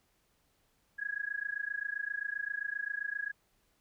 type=tone with amplitude modulation; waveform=sine; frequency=1661.2 Hz; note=G#6; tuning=in tune; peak=-30 dBFS; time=0.98-3.32 s; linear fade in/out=20 ms; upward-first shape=sine; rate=27.6 Hz; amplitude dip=95%; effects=pink hiss -73 dBFS RMS until 3.8 s